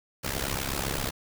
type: noise with amplitude modulation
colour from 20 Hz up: pink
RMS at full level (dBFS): -27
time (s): 0.23-1.11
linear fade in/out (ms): 20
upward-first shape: sine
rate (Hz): 67.9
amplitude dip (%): 85
effects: none